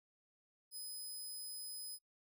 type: tone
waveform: 5% pulse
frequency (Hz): 5030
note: D#8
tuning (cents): +18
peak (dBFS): -39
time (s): 0.71-1.99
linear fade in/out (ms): 50
effects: noise-tail reverb RT60 0.1 s tail -20 dB re dry